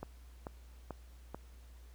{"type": "click train", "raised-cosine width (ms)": 1, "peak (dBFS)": -27, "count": 4, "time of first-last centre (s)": [0.03, 1.346], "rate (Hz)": 2.28, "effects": ["added 60 Hz sine -52 dBFS peak until 1.94 s", "pink hiss -66 dBFS RMS until 1.94 s"]}